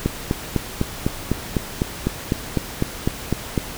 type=click train; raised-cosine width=3 ms; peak=-5 dBFS; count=15; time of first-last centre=0.06-3.578 s; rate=3.98 Hz; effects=pink hiss -33 dBFS RMS until 3.77 s